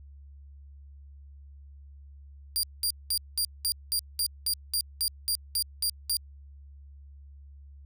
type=tone bursts; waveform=20% pulse; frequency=4774 Hz; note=D8; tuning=28 cents sharp; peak=-19 dBFS; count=14; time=2.56-6.168 s; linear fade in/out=0 ms; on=72 ms; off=200 ms; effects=added 70 Hz sine -46 dBFS peak until 7.85 s